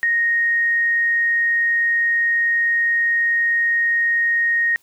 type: tone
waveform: sine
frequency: 1864.7 Hz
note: A#6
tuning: in tune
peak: -15 dBFS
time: 0.03-4.76 s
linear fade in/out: 0 ms
effects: white hiss -58 dBFS RMS until 4.82 s